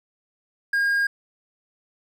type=tone; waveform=triangle; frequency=1622 Hz; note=G#6; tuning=41 cents flat; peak=-17 dBFS; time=0.73-1.07 s; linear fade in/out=5 ms; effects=none